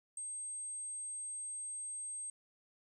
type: tone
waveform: sine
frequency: 8400 Hz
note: C9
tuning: 6 cents sharp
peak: -39 dBFS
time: 0.17-2.3 s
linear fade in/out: 2 ms
effects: tanh soft clip ceiling -36 dBFS + 12-bit